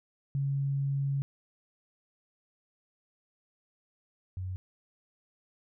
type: tone pair in turn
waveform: sine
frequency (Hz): 138.7 / 92.57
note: C#3 / F#2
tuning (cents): +1 / +1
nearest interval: perfect fifth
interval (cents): 700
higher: first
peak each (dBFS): -27 / -33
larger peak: first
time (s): 0.35-1.22 / 4.37-4.56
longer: first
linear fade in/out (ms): 0
effects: none